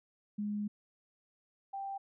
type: tone pair in turn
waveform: sine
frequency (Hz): 207.7 / 786.1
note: G#3 / G5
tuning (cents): 0 / +5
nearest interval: octave + major seventh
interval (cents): 2305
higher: second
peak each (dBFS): -33 / -37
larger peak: first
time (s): 0.38-0.68 / 1.73-1.98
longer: first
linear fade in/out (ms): 10
effects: none